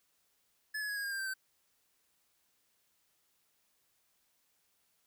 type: tone with pitch steps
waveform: square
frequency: 1719 / 1692.4 / 1666.2 / 1640.4 / 1615 / 1590 / 1565.4 / 1541.2 Hz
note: A6 / G#6 / G#6 / G#6 / G#6 / G6 / G6 / G6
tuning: -41 / +32 / +5 / -22 / -49 / +24 / -3 / -30 cents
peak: -36 dBFS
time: 0.74-1.34 s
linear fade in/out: 10 ms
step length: 75 ms
effects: white hiss -75 dBFS RMS until 5.06 s